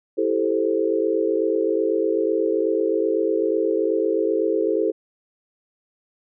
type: chord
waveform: sine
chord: A minor seventh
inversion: second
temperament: equal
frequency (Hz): 329.6 / 392 / 440 / 523.3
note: E4 / G4 / A4 / C5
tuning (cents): 0 / 0 / 0 / 0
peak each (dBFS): -24 / -24 / -22 / -26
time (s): 0.17-4.92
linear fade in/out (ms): 20
effects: none